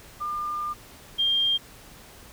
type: tone pair in turn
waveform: sine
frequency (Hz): 1202 / 3200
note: D6 / G7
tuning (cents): +40 / +35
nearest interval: octave + perfect fourth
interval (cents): 1695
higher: second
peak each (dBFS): -27 / -20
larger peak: second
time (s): 0.2-0.74 / 1.18-1.58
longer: first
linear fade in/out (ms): 20
effects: pink hiss -48 dBFS RMS until 2.32 s